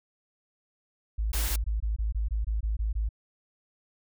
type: tone bursts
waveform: sine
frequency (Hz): 53.7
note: A1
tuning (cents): -41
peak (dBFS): -25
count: 12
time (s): 1.18-3.091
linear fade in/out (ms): 10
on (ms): 140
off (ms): 21
type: noise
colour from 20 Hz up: white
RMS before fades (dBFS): -33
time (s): 1.33-1.56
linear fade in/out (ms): 5
effects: none